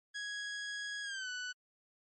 sawtooth tone with pitch glide, 1661.2 to 1488.5 Hz, G#6 to F#6, 0 to +10 cents, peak -35 dBFS, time 0.14-1.53 s, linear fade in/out 20 ms, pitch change -190 cents, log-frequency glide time 1.03-1.29 s, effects MP3 32 kbps

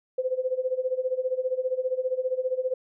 sine tone with tremolo, 513 Hz, C5, 34 cents flat, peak -21 dBFS, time 0.18-2.74 s, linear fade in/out 5 ms, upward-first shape sine, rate 15 Hz, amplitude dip 85%, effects none

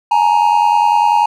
triangle tone pair together, 842.2 / 932.3 Hz, G#5 / A#5, +24 / 0 cents, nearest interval major second, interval 176 cents, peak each -10 dBFS, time 0.11-1.26 s, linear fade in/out 5 ms, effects none

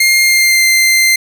sawtooth tone with pitch glide, 2120 to 2085 Hz, C7 to C7, +22 to -7 cents, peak -4 dBFS, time 0-1.16 s, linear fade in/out 5 ms, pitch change -29 cents, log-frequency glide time 0.23-0.65 s, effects none

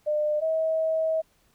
sine tone pair in turn, 602 / 640.5 Hz, D5 / E5, +43 / -50 cents, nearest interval minor second, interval 107 cents, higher second, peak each -22 dBFS, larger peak neither, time 0.06-0.41 / 0.41-1.22 s, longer second, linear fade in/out 20 ms, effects pink hiss -65 dBFS RMS until 1.54 s

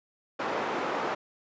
white band-pass noise, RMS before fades -31 dBFS, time 0.39-1.15 s, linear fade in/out 10 ms, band 290 to 1000 Hz, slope 12 dB/octave, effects resampled to 16000 Hz

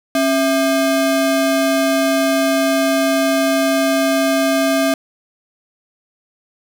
square ring-modulated tone, 466.2 Hz, A#4, in tune, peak -11 dBFS, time 0.15-4.94 s, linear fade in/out 2 ms, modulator 194 Hz, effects none

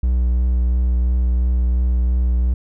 triangle tone with vibrato, 61.3 Hz, B1, 12 cents flat, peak -12 dBFS, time 0.03-2.54 s, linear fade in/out 5 ms, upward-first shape triangle, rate 2.9 Hz, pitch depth 22 cents each way, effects none

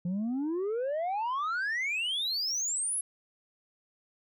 sine exponential sweep, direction up, 170.5 to 11140 Hz, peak -26 dBFS, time 0.05-3.01 s, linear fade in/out 5 ms, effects tanh soft clip ceiling -28 dBFS

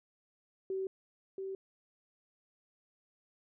sine tone pair in turn, 382 / 385.1 Hz, G4 / G4, -45 / -31 cents, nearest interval unison, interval 14 cents, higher second, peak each -33 / -37 dBFS, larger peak first, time 0.7-0.87 / 1.38-1.55 s, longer neither, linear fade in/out 2 ms, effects none

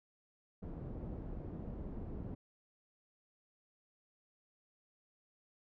pink low-pass noise, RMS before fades -44 dBFS, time 0.62-2.35 s, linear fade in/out 10 ms, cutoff 400 Hz, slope 12 dB/octave, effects none

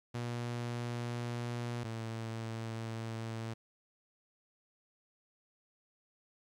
sawtooth tone pair in turn, 119.8 / 113.08 Hz, A#2 / A2, +48 / +48 cents, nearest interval minor second, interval 100 cents, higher first, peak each -32 / -34 dBFS, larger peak first, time 0.14-1.84 / 1.84-3.54 s, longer neither, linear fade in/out 10 ms, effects low-pass 8000 Hz 12 dB/octave + 12-bit

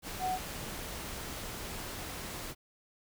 sine tone in noise, 742 Hz, F#5, 5 cents sharp, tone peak -30 dBFS, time 0.19-0.39 s, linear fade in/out 50 ms, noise pink, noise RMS -41 dBFS, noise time 0.02-2.55 s, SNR +8 dB, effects none

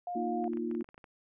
sine tone, 709 Hz, F5, 26 cents sharp, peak -34 dBFS, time 0.07-0.48 s, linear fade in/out 2 ms
sine chord, Bb suspended fourth, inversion none, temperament equal with one note detuned, 233.1 / 309.2 / 349.2 Hz, Bb3 / Eb4 / F4, 0 / -11 / 0 cents, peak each -35 / -38 / -35 dBFS, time 0.15-0.83 s, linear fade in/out 10 ms
clicks, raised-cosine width 0.5 ms, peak -36 dBFS, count 11, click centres 0.442 / 0.534 / 0.572 / 0.713 / 0.75 / 0.809 / 0.844 / 0.889 / 0.944 / 0.979 / 1.042 s
effects none

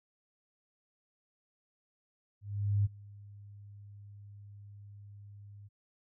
sine tone with ADSR envelope, 101.7 Hz, G#2, 36 cents flat, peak -24 dBFS, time 2.41-5.69 s, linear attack 440 ms, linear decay 24 ms, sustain -24 dB, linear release 25 ms, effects none

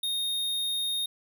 square tone, 3700 Hz, A#7, 14 cents flat, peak -28 dBFS, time 0.03-1.06 s, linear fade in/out 5 ms, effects none

